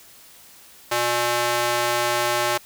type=tone with high-pass filter; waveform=square; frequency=120.1 Hz; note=B2; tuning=48 cents flat; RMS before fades=-22 dBFS; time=0.91-2.58 s; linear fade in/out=10 ms; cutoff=650 Hz; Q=0.89; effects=white hiss -48 dBFS RMS until 2.65 s